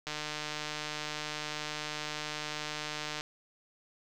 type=click train; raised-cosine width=0.2 ms; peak=-19 dBFS; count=475; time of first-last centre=0.07-3.209 s; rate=151 Hz; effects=none